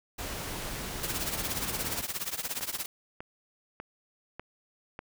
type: noise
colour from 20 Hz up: pink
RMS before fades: -37 dBFS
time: 0.18-2.02 s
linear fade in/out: 10 ms
type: noise with tremolo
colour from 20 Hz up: white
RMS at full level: -31 dBFS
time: 1.03-2.86 s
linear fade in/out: 2 ms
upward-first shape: triangle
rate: 17 Hz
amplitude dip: 95%
type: click train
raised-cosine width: 0.5 ms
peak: -24 dBFS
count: 5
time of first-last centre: 2.61-4.991 s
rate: 1.68 Hz
effects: none